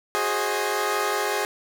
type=chord; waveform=15% pulse; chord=Ab dominant seventh; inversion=third; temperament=equal with one note detuned; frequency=370 / 415.3 / 529.3 / 622.3 Hz; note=Gb4 / Ab4 / C5 / Eb5; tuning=0 / 0 / +20 / 0 cents; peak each=-24 / -19 / -24 / -25 dBFS; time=0.15-1.45 s; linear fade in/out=0 ms; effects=none